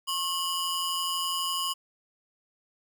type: ring-modulated tone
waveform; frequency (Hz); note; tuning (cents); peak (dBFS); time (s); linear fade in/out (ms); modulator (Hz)
sawtooth; 2000; B6; +21; -21; 0.07-1.74; 20; 914
effects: none